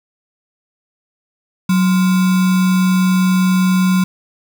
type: tone with sample-and-hold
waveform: sine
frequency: 185 Hz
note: F#3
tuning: in tune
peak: -10 dBFS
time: 1.69-4.04 s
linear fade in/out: 5 ms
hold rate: 1225 Hz
effects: none